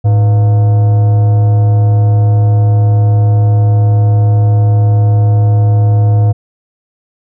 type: tone with frequency modulation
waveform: sine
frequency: 106.5 Hz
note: G#2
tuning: 44 cents sharp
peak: -3 dBFS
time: 0.04-6.33 s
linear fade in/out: 20 ms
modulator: 598 Hz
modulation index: 0.22
effects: tanh soft clip ceiling -4 dBFS